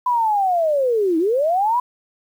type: linear two-way sweep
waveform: sine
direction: down then up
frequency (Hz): 1006 to 311.1 to 1006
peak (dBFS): -15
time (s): 0.06-1.8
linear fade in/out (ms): 5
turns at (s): 1.18
effects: 8-bit